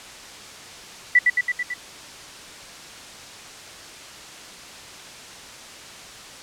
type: tone with echo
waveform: sine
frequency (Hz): 1969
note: B6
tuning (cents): -6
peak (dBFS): -10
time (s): 1.15-1.19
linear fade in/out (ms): 5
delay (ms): 110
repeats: 5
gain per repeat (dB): -3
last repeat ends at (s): 1.74
effects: white hiss -40 dBFS RMS until 6.42 s + low-pass 7000 Hz 12 dB/octave